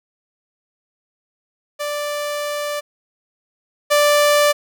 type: tone pair in turn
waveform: sawtooth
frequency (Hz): 587.3 / 587.3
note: D5 / D5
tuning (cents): 0 / 0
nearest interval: unison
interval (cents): 0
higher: neither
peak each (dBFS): -18 / -8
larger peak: second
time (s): 1.79-2.81 / 3.9-4.53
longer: first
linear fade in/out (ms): 20
effects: none